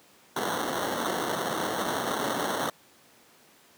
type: noise with sample-and-hold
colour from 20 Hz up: violet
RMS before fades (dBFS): -29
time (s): 0.36-2.7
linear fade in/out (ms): 5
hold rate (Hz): 2450
effects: pink hiss -57 dBFS RMS until 3.77 s + high-pass 200 Hz 12 dB/octave